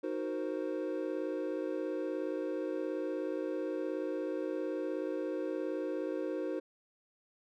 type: chord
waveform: triangle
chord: C half-diminished seventh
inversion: first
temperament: equal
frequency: 311.1 / 370 / 466.2 / 523.3 Hz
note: Eb4 / Gb4 / Bb4 / C5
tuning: 0 / 0 / 0 / 0 cents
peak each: -36 / -37 / -39 / -37 dBFS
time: 0.03-6.6 s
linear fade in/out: 10 ms
effects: none